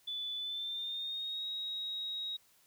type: tone with pitch glide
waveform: sine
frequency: 3479 to 3794 Hz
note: A7 to A#7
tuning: -20 to +30 cents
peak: -36 dBFS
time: 0.07-2.37 s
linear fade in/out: 10 ms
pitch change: +150 cents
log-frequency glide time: 0.37-1.46 s
effects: white hiss -67 dBFS RMS until 2.66 s